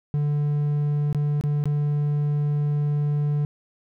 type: tone with dropouts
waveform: triangle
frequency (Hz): 146.83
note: D3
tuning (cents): 0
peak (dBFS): -18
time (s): 0.14-3.45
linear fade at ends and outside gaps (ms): 0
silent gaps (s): 1.128-1.147 / 1.411-1.438 / 1.64-1.656
effects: none